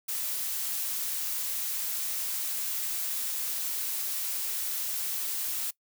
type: noise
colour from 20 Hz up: blue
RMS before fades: -32 dBFS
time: 0.08-5.71 s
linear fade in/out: 10 ms
effects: noise-tail reverb RT60 0.1 s tail -22 dB re dry